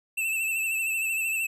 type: tone with vibrato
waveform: square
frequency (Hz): 2649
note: E7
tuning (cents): +8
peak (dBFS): -26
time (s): 0.17-1.47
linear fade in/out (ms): 10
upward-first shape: triangle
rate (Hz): 13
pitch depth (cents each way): 54
effects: none